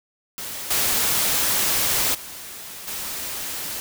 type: noise with level steps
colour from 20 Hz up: white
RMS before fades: -32 / -21 / -37 / -30 dBFS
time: 0.38-3.8 s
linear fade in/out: 0 ms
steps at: 0.7 / 2.14 / 2.87 s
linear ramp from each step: 10 ms
effects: none